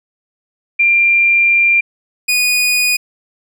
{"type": "tone pair in turn", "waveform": ["sine", "sawtooth"], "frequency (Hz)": [2382, 2475], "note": ["D7", "D#7"], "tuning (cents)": [24, -10], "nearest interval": "minor second", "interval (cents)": 66, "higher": "second", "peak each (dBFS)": -8, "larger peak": "neither", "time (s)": [[0.79, 1.81], [2.28, 2.97]], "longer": "first", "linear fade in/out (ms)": 10, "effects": []}